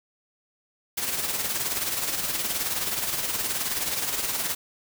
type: noise with tremolo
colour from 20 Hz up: white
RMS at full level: -26 dBFS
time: 0.97-4.55 s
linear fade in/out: 10 ms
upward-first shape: sine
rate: 19 Hz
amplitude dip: 50%
effects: none